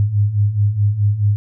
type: beating tone pair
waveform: sine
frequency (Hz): 100 / 104.7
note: G2 / G#2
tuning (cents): +35 / +15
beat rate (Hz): 4.7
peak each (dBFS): -19 / -14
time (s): 0-1.36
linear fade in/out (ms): 0
effects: none

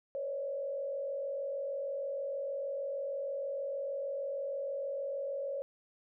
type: tone with frequency modulation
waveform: sine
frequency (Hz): 554.4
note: C#5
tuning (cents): 0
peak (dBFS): -34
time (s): 0.15-5.62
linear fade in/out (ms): 0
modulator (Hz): 46.4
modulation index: 0.77
effects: none

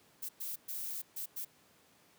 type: noise bursts at uneven times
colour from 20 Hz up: violet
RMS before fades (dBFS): -40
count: 5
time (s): 0.22-0.29 / 0.4-0.56 / 0.68-1.02 / 1.16-1.26 / 1.36-1.45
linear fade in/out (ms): 10
effects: pink hiss -65 dBFS RMS until 2.18 s + high-pass 150 Hz 12 dB/octave

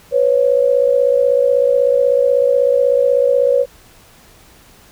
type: tone pair together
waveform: sine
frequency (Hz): 495.6 / 551.8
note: B4 / C#5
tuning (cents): +6 / -8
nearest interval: major second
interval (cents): 186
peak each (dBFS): -13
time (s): 0.11-3.66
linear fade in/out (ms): 50
effects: pink hiss -46 dBFS RMS until 4.91 s

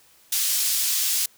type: high-pass noise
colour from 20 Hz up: pink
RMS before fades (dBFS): -23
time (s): 0.32-1.26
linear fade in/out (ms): 5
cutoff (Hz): 4700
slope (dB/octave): 12
effects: white hiss -56 dBFS RMS until 1.37 s

